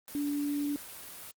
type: tone in noise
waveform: sine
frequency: 289.1 Hz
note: D4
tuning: 27 cents flat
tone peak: -29 dBFS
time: 0.15-0.76 s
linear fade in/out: 0 ms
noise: white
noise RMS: -45 dBFS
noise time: 0.08-1.31 s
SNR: +13 dB
effects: Opus 24 kbps